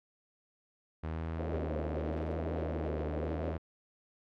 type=tone with vibrato; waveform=sawtooth; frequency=78.9 Hz; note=D#2; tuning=25 cents sharp; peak=-31 dBFS; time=1.03-3.58 s; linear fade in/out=10 ms; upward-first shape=sine; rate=0.88 Hz; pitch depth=54 cents each way
type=band-pass noise; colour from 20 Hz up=white; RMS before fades=-39 dBFS; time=1.36-3.58 s; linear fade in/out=50 ms; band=230 to 650 Hz; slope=48 dB/octave
type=noise bursts; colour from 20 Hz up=white; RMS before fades=-49 dBFS; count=5; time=2.12-2.326 s; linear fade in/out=5 ms; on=22 ms; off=24 ms
effects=low-pass 2000 Hz 12 dB/octave + AAC 64 kbps